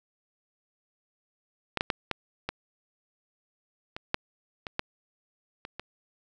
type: clicks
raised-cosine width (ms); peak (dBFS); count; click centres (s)
0.3; -11 / -9 / -9 / -11 / -14 / -20 / -8 / -19 / -11 / -23 / -20; 11; 1.773 / 1.809 / 1.902 / 2.113 / 2.49 / 3.965 / 4.144 / 4.668 / 4.794 / 5.651 / 5.796
effects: none